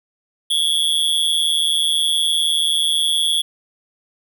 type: tone with amplitude modulation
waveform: square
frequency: 3378 Hz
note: G#7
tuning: 29 cents sharp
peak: -12 dBFS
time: 0.5-3.42 s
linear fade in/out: 10 ms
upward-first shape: sine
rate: 159 Hz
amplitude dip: 95%
effects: none